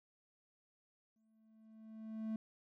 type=tone with exponential growth; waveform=triangle; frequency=220 Hz; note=A3; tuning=in tune; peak=-34 dBFS; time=1.16-2.36 s; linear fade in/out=2 ms; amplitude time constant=260 ms; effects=none